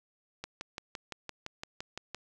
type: click train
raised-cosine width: 0.2 ms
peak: -21 dBFS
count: 11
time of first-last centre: 0.44-2.146 s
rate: 5.86 Hz
effects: none